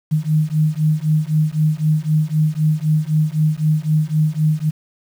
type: beating tone pair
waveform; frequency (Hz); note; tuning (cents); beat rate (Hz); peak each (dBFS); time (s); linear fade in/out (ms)
sine; 152.6 / 156.5; D#3 / D#3; -33 / +10; 3.9; -17; 0.11-4.71; 20
effects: 7-bit